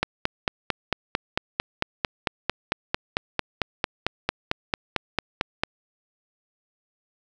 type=click train; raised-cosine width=0.3 ms; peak=-5 dBFS; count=26; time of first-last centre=0.03-5.635 s; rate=4.46 Hz; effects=none